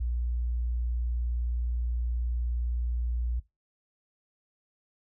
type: tone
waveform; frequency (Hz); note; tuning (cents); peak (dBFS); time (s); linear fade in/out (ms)
sine; 59.6; A#1; +39; -27; 0-3.4; 10
effects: noise-tail reverb RT60 0.2 s tail -18 dB re dry